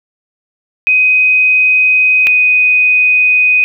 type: tone pair in turn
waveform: sine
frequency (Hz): 2511 / 2497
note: D#7 / D#7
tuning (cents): +15 / +6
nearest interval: unison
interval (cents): 9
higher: first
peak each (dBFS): -6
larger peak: neither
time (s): 0.87-2.27 / 2.27-3.64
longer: first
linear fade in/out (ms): 0
effects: none